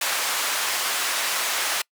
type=band-pass noise; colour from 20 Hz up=pink; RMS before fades=-25 dBFS; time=0.01-1.82 s; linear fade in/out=5 ms; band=980 to 14000 Hz; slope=12 dB/octave; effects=noise-tail reverb RT60 0.1 s tail -26 dB re dry